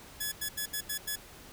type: tone bursts at uneven times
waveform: 5% pulse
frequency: 1700 Hz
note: G#6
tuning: 40 cents sharp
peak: -21 dBFS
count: 6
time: 0.2-0.32 / 0.41-0.49 / 0.57-0.66 / 0.73-0.81 / 0.89-0.98 / 1.07-1.16 s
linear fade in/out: 10 ms
effects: pink hiss -51 dBFS RMS until 1.52 s